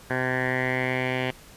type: tone with low-pass filter sweep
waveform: 10% pulse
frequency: 128.2 Hz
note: C3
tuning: 35 cents flat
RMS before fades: -26 dBFS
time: 0.1-1.31 s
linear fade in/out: 5 ms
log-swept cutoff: 1600 to 2600 Hz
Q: 5.2
effects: pink hiss -49 dBFS RMS until 1.56 s + resampled to 32000 Hz